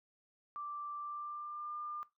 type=tone with pitch glide; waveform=sine; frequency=1174 to 1200.7 Hz; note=D6 to D6; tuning=-1 to +38 cents; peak=-40 dBFS; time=0.56-2.03 s; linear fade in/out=0 ms; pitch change=+39 cents; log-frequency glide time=0.98-1.74 s; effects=noise-tail reverb RT60 0.2 s tail -17 dB re dry